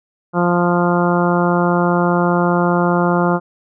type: harmonic tone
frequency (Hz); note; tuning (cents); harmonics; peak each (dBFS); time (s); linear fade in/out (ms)
175; F3; +4; 1 / 2 / 3 / 4 / 5 / 6 / 7 / 8; -16 / -19 / -21 / -22 / -23 / -24 / -24 / -25; 0.33-3.4; 50
effects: none